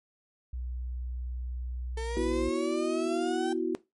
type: tone with pitch glide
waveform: sine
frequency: 61.74 to 59.26 Hz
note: B1 to A#1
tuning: 0 to +29 cents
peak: -33 dBFS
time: 0.53-2.49 s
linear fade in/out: 5 ms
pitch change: -71 cents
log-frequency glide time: 1.95-2.07 s
type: exponential sweep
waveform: 35% pulse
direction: up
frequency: 444.5 to 784 Hz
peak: -32 dBFS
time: 1.97-3.53 s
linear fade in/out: 5 ms
type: chord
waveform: sine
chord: B suspended fourth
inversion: none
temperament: just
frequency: 246.9 / 329.3 / 370.4 Hz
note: B3 / E4 / F#4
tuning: 0 / -2 / +2 cents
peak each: -35 / -30 / -29 dBFS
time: 2.17-3.75 s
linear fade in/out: 0 ms
effects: noise-tail reverb RT60 0.2 s tail -17 dB re dry + MP3 48 kbps